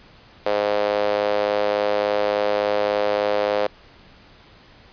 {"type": "tone with high-pass filter", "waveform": "sawtooth", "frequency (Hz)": 103.5, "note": "G#2", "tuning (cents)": -5, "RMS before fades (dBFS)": -21, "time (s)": [0.46, 3.67], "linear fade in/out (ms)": 5, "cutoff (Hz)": 530, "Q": 4.1, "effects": ["pink hiss -49 dBFS RMS until 4.92 s", "resampled to 11025 Hz"]}